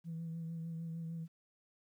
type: tone with vibrato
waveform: sine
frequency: 164.81 Hz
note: E3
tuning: in tune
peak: -38 dBFS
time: 0.04-1.28 s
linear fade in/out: 50 ms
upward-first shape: triangle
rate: 6.6 Hz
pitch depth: 32 cents each way
effects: tanh soft clip ceiling -36 dBFS + 12-bit